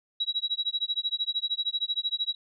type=tone with tremolo; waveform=sine; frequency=3877 Hz; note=B7; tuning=33 cents flat; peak=-23 dBFS; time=0.2-2.35 s; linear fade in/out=5 ms; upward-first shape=sine; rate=13 Hz; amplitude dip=100%; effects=none